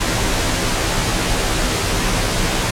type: noise with comb filter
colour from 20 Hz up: pink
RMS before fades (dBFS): -18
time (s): 0-2.71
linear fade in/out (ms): 10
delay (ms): 14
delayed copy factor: -0.8
effects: low-pass 9000 Hz 12 dB/octave